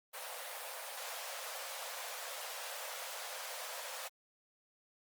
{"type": "high-pass noise", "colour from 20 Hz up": "pink", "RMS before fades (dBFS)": -44, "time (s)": [0.13, 4.09], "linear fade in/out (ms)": 20, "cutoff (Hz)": 490, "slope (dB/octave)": 96, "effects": ["Opus 32 kbps"]}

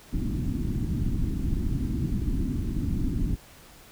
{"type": "low-pass noise", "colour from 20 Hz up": "pink", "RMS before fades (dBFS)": -27, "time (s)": [0.12, 3.36], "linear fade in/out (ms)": 20, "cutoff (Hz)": 320, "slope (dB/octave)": 48, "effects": ["pink hiss -51 dBFS RMS until 3.91 s"]}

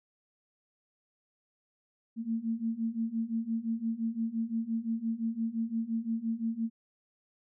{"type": "beating tone pair", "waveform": "sine", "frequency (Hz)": [223.8, 229.6], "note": ["A3", "A#3"], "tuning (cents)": [30, -26], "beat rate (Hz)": 5.8, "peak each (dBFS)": [-34, -32], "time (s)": [2.16, 6.7], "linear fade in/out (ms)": 50, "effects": []}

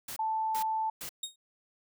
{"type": "noise bursts", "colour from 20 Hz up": "white", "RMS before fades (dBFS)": -40, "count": 3, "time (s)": [0.08, 1.092], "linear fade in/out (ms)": 5, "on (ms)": 84, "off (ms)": 380}
{"type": "tone", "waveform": "sine", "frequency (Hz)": 880, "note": "A5", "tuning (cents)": 0, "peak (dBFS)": -28, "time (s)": [0.19, 0.9], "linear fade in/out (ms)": 5}
{"type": "tone with exponential decay", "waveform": "25% pulse", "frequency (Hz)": 3729, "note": "A#7", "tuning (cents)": 0, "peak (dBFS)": -27, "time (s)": [1.23, 1.36], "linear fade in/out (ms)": 5, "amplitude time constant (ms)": 28}
{"effects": []}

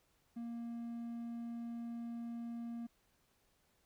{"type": "tone", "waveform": "triangle", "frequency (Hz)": 234, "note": "A#3", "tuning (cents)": 7, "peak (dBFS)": -39, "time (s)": [0.36, 2.87], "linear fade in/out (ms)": 10, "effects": ["pink hiss -75 dBFS RMS until 3.85 s"]}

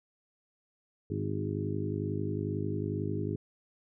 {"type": "harmonic tone with a mistuned harmonic", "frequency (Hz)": 51.1, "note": "G#1", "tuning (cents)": -27, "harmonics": [2, 3, 4, 5, 6, 7, 8], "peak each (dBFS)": [-35, -37, -41, -40, -38, -41, -39], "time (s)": [1.1, 3.36], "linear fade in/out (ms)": 5, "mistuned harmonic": 7, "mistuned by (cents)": 22, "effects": []}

